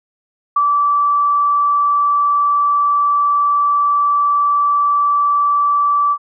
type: tone with ADSR envelope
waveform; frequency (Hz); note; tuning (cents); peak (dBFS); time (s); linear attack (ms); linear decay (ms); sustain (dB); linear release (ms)
sine; 1159; D6; -23; -9; 0.56-6.18; 6; 41; -2; 63
effects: none